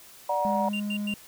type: chord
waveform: sine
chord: D augmented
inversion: none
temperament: equal with one note detuned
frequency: 587.3 / 740 / 947.5 Hz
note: D5 / F#5 / A#5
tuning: 0 / 0 / +28 cents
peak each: -28 / -30 / -26 dBFS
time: 0.29-0.69 s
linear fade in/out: 5 ms
type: tone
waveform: triangle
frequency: 206.6 Hz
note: G#3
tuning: 9 cents flat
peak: -26 dBFS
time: 0.45-1.14 s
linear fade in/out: 0 ms
type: tone bursts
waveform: triangle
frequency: 2784 Hz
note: F7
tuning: 6 cents flat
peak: -29 dBFS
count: 3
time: 0.73-1.14 s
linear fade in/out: 5 ms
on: 70 ms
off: 100 ms
effects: tanh soft clip ceiling -12 dBFS + white hiss -50 dBFS RMS until 1.27 s